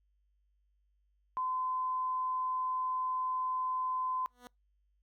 sine tone, 1024 Hz, C6, 38 cents flat, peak -31 dBFS, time 1.37-4.26 s, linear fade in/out 0 ms
10% pulse tone with exponential growth, 245.9 Hz, B3, 7 cents flat, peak -37 dBFS, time 4.29-4.47 s, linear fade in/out 0 ms, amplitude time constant 39 ms
effects noise-tail reverb RT60 0.2 s tail -25 dB re dry + added 50 Hz sine -70 dBFS peak until 5.02 s

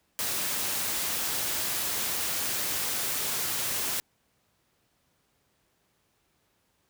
white noise, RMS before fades -30 dBFS, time 0.19-4 s, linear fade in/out 0 ms, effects pink hiss -71 dBFS RMS until 6.89 s + high-pass 60 Hz 12 dB/octave

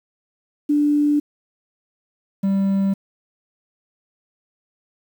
sine / triangle tone pair in turn, 293.7 / 195.56 Hz, D4 / G3, 0 / -4 cents, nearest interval perfect fifth, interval 704 cents, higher first, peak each -14 dBFS, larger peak neither, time 0.69-1.2 / 2.43-2.94 s, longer neither, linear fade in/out 10 ms, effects 8-bit

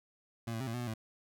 25% pulse tone with pitch steps, 115.5 / 112.4 / 132.2 / 114.2 / 122.5 / 121.4 / 110.3 Hz, A#2 / A2 / C3 / A#2 / B2 / B2 / A2, -16 / +37 / +18 / -35 / -14 / -29 / +5 cents, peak -32 dBFS, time 0.47-0.939 s, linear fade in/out 5 ms, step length 67 ms, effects none

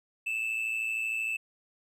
triangle tone with amplitude modulation, 2637 Hz, E7, in tune, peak -25 dBFS, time 0.26-1.37 s, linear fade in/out 10 ms, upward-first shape sine, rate 113 Hz, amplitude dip 55%, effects none

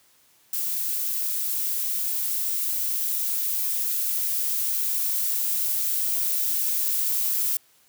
violet noise with level ramp, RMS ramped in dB -27 to -24 dBFS, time 0.53-7.57 s, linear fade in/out 2 ms, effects white hiss -60 dBFS RMS until 7.88 s + high-pass 60 Hz 12 dB/octave

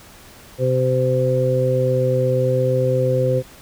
harmonic tone, 128.5 Hz, C3, 31 cents flat, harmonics 1 / 2 / 3 / 4, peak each -19 / -29 / -24 / -18 dBFS, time 0.58-3.43 s, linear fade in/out 50 ms, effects pink hiss -44 dBFS RMS until 3.61 s

